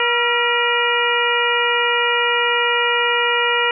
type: harmonic tone with a mistuned harmonic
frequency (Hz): 479.2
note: A#4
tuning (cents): +48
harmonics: 1 / 2 / 3 / 4 / 5 / 6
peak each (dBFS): -22 / -22 / -22 / -22 / -22 / -22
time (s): 0-3.71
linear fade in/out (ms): 2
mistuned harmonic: 3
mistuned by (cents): -70
effects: none